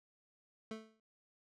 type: tone with exponential decay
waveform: 25% pulse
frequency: 220 Hz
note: A3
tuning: in tune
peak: -36 dBFS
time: 0.71-1 s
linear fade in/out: 2 ms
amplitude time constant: 61 ms
effects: low-pass 6000 Hz 12 dB/octave